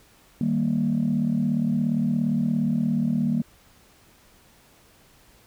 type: chord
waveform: sine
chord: Eb major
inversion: none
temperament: equal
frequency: 155.56 / 196 / 233.1 Hz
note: Eb3 / G3 / Bb3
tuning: 0 / 0 / 0 cents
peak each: -26 / -25 / -22 dBFS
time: 0.41-3.42 s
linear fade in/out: 2 ms
effects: tanh soft clip ceiling -14 dBFS + pink hiss -56 dBFS RMS until 5.46 s